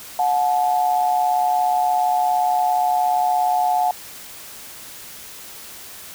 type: tone pair together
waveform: sine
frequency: 725 / 862.2 Hz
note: F#5 / A5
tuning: -35 / -35 cents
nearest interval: minor third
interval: 300 cents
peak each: -17 / -21 dBFS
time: 0.19-3.91 s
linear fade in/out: 2 ms
effects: white hiss -38 dBFS RMS until 6.14 s